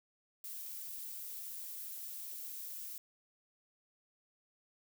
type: noise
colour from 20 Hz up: violet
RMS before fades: -45 dBFS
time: 0.44-2.98 s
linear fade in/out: 2 ms
effects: none